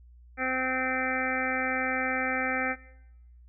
harmonic tone, 258.9 Hz, C4, 18 cents flat, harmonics 1 / 2 / 3 / 5 / 6 / 7 / 8 / 9, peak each -35 / -35 / -35 / -35 / -35 / -35 / -35 / -35 dBFS, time 0.37-2.76 s, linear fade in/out 50 ms, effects noise-tail reverb RT60 0.9 s tail -19 dB re dry + added 60 Hz sine -50 dBFS peak until 3.48 s

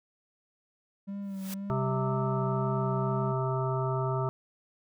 triangle tone with vibrato, 196 Hz, G3, in tune, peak -32 dBFS, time 1.07-3.33 s, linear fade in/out 20 ms, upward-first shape sine, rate 2 Hz, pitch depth 39 cents each way
white noise with exponential growth, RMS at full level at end -38 dBFS, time 1.22-1.54 s, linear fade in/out 2 ms, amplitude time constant 68 ms
harmonic tone, 130.81 Hz, C3, in tune, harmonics 1 / 3 / 5 / 7 / 9 / 10, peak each -29 / -34 / -36 / -37 / -39 / -39 dBFS, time 1.7-4.29 s, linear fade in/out 0 ms
effects none

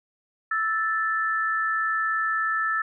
sine tone pair together, 1318.5 / 1757.8 Hz, E6 / A6, 0 / -2 cents, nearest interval perfect fourth, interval 498 cents, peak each -25 dBFS, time 0.51-2.82 s, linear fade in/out 5 ms, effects none

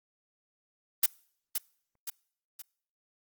blue noise with echo, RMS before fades -22 dBFS, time 1.03-1.06 s, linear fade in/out 5 ms, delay 520 ms, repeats 3, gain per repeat -7 dB, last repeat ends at 2.62 s, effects noise-tail reverb RT60 0.6 s tail -25 dB re dry + Opus 24 kbps

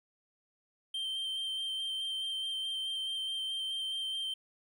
triangle tone with vibrato, 3139 Hz, G7, 2 cents sharp, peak -32 dBFS, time 0.94-4.34 s, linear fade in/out 5 ms, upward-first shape square, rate 4.7 Hz, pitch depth 11 cents each way, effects none

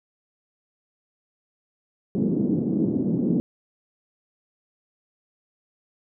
pink band-pass noise, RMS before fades -23 dBFS, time 2.15-3.4 s, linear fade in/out 0 ms, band 180 to 320 Hz, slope 24 dB/octave, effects none

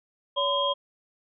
sine tone cluster, 565 / 1018 / 3246 Hz, C#5 / C6 / G#7, +33 / -48 / -40 cents, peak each -27 dBFS, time 0.36-0.74 s, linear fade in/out 20 ms, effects none

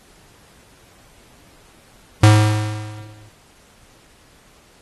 square tone with exponential decay, 106.5 Hz, G#2, 44 cents sharp, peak -6 dBFS, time 2.23-3.29 s, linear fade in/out 5 ms, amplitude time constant 230 ms, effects pink hiss -51 dBFS RMS until 4.81 s + AAC 32 kbps

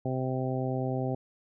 harmonic tone, 129.8 Hz, C3, 13 cents flat, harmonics 1 / 2 / 3 / 4 / 5 / 6, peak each -31 / -34 / -36 / -37 / -38 / -39 dBFS, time 0.05-1.15 s, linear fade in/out 5 ms, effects none

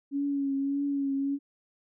sine tone with vibrato, 278.6 Hz, C#4, 9 cents sharp, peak -26 dBFS, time 0.11-1.39 s, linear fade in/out 50 ms, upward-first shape triangle, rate 1.7 Hz, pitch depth 37 cents each way, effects none

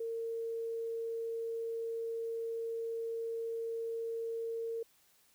sine tone, 457.3 Hz, A#4, 33 cents flat, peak -35 dBFS, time 0-4.83 s, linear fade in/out 5 ms, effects white hiss -68 dBFS RMS until 5.34 s

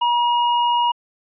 square tone, 957 Hz, A#5, 45 cents sharp, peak -16 dBFS, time 0.01-0.92 s, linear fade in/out 10 ms, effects resampled to 8000 Hz

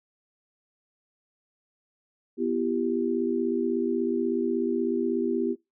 sine chord, E minor, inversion second, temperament equal with one note detuned, 246.9 / 335.6 / 392 Hz, B3 / E4 / G4, 0 / +31 / 0 cents, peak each -28 dBFS, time 2.37-5.56 s, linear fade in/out 50 ms, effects noise-tail reverb RT60 0.2 s tail -21 dB re dry

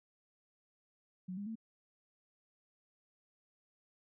sine tone with pitch steps, 183.7 / 202.7 / 223.6 Hz, F#3 / G#3 / A3, -12 / -42 / +28 cents, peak -39 dBFS, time 1.28-1.556 s, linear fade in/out 10 ms, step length 92 ms, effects none

